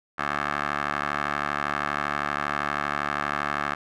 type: tone with band-pass filter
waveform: 15% pulse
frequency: 72.6 Hz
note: D2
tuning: 19 cents flat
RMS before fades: -28 dBFS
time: 0.18-3.75 s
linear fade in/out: 10 ms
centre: 1400 Hz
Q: 2.4
effects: none